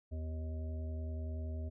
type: harmonic tone with a mistuned harmonic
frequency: 78.5 Hz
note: D#2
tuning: 16 cents sharp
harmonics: 1 / 3 / 5 / 7 / 8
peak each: -37 / -49 / -55 / -61 / -53 dBFS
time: 0.11-1.7 s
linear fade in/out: 20 ms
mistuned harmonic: 3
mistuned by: +76 cents
effects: none